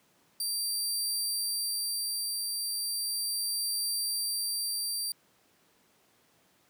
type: tone with tremolo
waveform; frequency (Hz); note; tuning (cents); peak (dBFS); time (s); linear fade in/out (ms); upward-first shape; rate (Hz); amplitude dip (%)
20% pulse; 4699; D8; 0; -23; 0.4-5.12; 2; triangle; 0.36; 25
effects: pink hiss -66 dBFS RMS until 6.69 s + high-pass 150 Hz 12 dB/octave